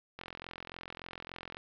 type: click train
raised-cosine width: 0.3 ms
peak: -26 dBFS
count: 61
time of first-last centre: 0.19-1.569 s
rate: 43.5 Hz
effects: low-pass 5000 Hz 12 dB/octave + 11-bit